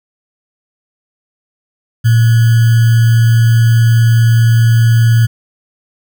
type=tone with sample-and-hold; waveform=sine; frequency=114.9 Hz; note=A#2; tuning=25 cents flat; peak=-5 dBFS; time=2.04-5.27 s; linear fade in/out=20 ms; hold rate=1575 Hz; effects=none